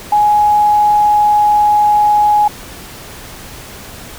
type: tone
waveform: sine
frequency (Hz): 836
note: G#5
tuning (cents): +11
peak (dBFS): -7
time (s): 0.12-2.48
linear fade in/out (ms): 5
effects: pink hiss -32 dBFS RMS until 4.18 s